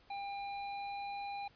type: tone with pitch glide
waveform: square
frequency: 800 to 805.1 Hz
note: G5 to G5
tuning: +35 to +46 cents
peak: -40 dBFS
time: 0.1-1.48 s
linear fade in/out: 5 ms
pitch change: +11 cents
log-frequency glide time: 0.25-1.12 s
effects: pink hiss -65 dBFS RMS until 1.55 s + resampled to 11025 Hz